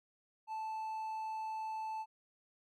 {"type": "tone", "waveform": "triangle", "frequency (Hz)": 877, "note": "A5", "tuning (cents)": -6, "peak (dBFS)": -36, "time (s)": [0.47, 2.06], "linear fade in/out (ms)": 50, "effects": []}